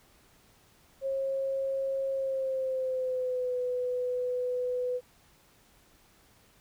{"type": "tone with pitch glide", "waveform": "sine", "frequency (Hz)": [540, 498.1], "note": ["C#5", "B4"], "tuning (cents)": [-45, 15], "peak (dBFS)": -28, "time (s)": [1.01, 5.01], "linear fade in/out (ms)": 50, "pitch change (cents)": -140, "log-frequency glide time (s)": [2.11, 3.57], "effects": ["pink hiss -62 dBFS RMS until 6.6 s"]}